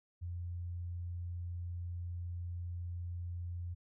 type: tone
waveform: sine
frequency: 87.31 Hz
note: F2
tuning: in tune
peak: -38 dBFS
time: 0.21-3.75 s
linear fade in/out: 20 ms
effects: none